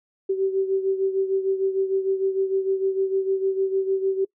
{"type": "beating tone pair", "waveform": "sine", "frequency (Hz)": [383.9, 390.5], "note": ["G4", "G4"], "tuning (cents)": [-36, -7], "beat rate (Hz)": 6.6, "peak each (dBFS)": [-21, -27], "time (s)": [0.29, 4.25], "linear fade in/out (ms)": 10, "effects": ["noise-tail reverb RT60 0.1 s tail -23 dB re dry"]}